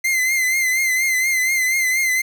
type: tone with vibrato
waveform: 45% pulse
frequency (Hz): 2072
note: C7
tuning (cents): -17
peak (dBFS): -16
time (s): 0.04-2.22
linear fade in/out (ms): 10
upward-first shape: triangle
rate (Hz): 4.2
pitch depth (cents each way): 62
effects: none